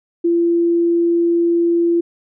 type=tone; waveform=sine; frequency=340.6 Hz; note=F4; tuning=43 cents flat; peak=-12 dBFS; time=0.24-2.01 s; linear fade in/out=10 ms; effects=none